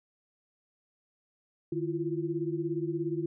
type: tone cluster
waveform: sine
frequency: 151.7 / 332.2 / 349.2 Hz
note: D#3 / E4 / F4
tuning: -44 / +13 / 0 cents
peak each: -36 / -33 / -33 dBFS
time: 1.72-3.26 s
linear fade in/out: 5 ms
effects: none